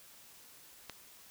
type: click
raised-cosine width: 0.2 ms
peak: -24 dBFS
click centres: 0.897 s
effects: white hiss -57 dBFS RMS until 1.3 s